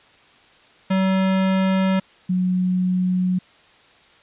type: tone pair in turn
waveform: square / sine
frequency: 190 / 182.92 Hz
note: F#3 / F#3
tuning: +46 / -20 cents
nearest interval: minor second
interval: 66 cents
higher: first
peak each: -17 dBFS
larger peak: neither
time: 0.9-2 / 2.29-3.39 s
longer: neither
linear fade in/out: 10 ms
effects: white hiss -52 dBFS RMS until 4.22 s + resampled to 8000 Hz